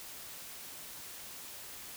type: silence
effects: white hiss -47 dBFS RMS until 1.96 s